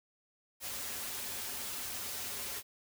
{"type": "noise with comb filter", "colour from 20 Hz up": "white", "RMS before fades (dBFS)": -40, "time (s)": [0.6, 2.63], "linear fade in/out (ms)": 50, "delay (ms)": 6.2, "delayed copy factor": -0.65, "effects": []}